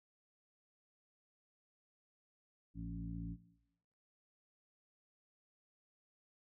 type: harmonic tone with a mistuned harmonic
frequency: 56.3 Hz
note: A1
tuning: 40 cents sharp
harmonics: 1 / 2 / 3 / 4 / 5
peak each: -47 / -49 / -46 / -55 / -49 dBFS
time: 2.74-3.37 s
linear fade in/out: 50 ms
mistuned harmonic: 3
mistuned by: +25 cents
effects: noise-tail reverb RT60 0.9 s tail -17 dB re dry